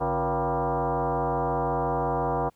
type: tone with frequency modulation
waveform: sine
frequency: 146.83 Hz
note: D3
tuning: in tune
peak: -23 dBFS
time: 0-2.5 s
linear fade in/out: 20 ms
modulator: 208 Hz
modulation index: 4.5
effects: pink hiss -67 dBFS RMS until 2.55 s